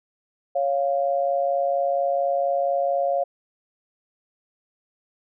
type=tone pair together; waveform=sine; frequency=555 / 699.3 Hz; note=C#5 / F5; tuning=+2 / +2 cents; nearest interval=major third; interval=400 cents; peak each=-22 / -23 dBFS; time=0.55-3.24 s; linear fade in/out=10 ms; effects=none